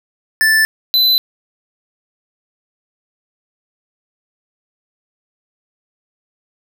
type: tone pair in turn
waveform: square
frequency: 1760 / 4019 Hz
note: A6 / B7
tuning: 0 / +30 cents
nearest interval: octave + major second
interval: 1430 cents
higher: second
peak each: -10 dBFS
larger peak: neither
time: 0.41-0.65 / 0.94-1.18 s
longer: neither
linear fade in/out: 0 ms
effects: none